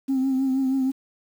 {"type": "tone with vibrato", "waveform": "sine", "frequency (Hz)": 264.9, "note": "C4", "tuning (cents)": 22, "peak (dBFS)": -18, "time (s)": [0.08, 0.92], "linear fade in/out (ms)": 20, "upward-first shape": "triangle", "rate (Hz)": 6.3, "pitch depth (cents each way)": 47, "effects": ["tanh soft clip ceiling -17 dBFS", "8-bit"]}